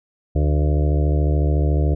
harmonic tone with a mistuned harmonic, 73.9 Hz, D2, 11 cents sharp, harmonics 1 / 2 / 4 / 5 / 6 / 7 / 8 / 9, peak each -16 / -22 / -28 / -30 / -32 / -33 / -34 / -35 dBFS, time 0.35-1.95 s, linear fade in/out 10 ms, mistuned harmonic 9, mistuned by +40 cents, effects none

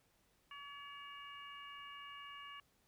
harmonic tone, 568 Hz, C#5, 42 cents sharp, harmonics 2 / 3 / 4 / 5, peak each -52 / -57 / -58 / -54 dBFS, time 0.51-2.6 s, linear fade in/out 2 ms, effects pink hiss -75 dBFS RMS until 2.87 s

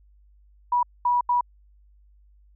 sine tone bursts at uneven times, 973 Hz, B5, 26 cents flat, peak -18 dBFS, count 3, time 0.72-0.83 / 1.05-1.21 / 1.29-1.41 s, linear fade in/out 5 ms, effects added 50 Hz sine -53 dBFS peak until 2.55 s

